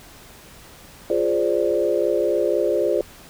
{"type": "chord", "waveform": "sine", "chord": "D half-diminished seventh", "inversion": "first", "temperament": "equal", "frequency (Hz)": [349.2, 415.3, 523.3, 587.3], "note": ["F4", "Ab4", "C5", "D5"], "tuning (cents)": [0, 0, 0, 0], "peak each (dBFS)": -23, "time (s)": [1.1, 3.01], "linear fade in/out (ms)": 2, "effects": ["pink hiss -45 dBFS RMS until 3.29 s"]}